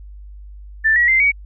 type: tone with pitch steps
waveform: sine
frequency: 1770 / 1919.1 / 2081 / 2256 Hz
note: A6 / A#6 / C7 / C#7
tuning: +10 / +50 / -10 / +30 cents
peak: -11 dBFS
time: 0.84-1.32 s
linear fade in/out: 20 ms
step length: 120 ms
effects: added 50 Hz sine -34 dBFS peak until 1.45 s